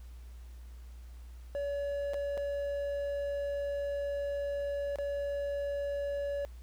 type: tone with dropouts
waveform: triangle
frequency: 568 Hz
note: C#5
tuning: 42 cents sharp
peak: -30 dBFS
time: 1.55-6.45 s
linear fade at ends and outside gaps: 0 ms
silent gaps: 2.135-2.142 / 2.373-2.377 / 4.958-4.986 s
effects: added 60 Hz sine -45 dBFS peak until 6.62 s + pink hiss -64 dBFS RMS until 6.62 s